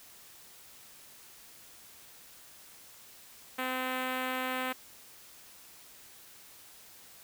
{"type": "tone with notch filter", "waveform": "5% pulse", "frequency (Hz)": 256.9, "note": "C4", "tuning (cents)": -32, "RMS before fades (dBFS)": -34, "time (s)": [3.58, 4.73], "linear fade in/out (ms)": 10, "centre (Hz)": 6000, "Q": 0.55, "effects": ["white hiss -54 dBFS RMS until 7.23 s"]}